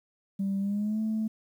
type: tone with pitch glide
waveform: sine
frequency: 196 to 218.7 Hz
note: G3 to A3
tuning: 0 to -10 cents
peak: -25 dBFS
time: 0.39-1.28 s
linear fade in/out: 10 ms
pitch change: +190 cents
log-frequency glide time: 0.59-1 s
effects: tanh soft clip ceiling -23 dBFS + 10-bit